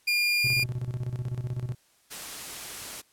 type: tone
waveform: 30% pulse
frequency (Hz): 2413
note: D7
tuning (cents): +46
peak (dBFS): -20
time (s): 0.07-0.64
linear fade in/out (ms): 10
type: tone with tremolo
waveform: triangle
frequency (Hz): 123.47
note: B2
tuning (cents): 0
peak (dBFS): -25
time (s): 0.44-1.75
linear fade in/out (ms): 5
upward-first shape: square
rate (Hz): 16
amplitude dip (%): 70
type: noise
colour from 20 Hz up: white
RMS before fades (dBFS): -38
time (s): 2.1-3.02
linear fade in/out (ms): 20
effects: white hiss -64 dBFS RMS until 3.12 s + low-pass 12000 Hz 12 dB/octave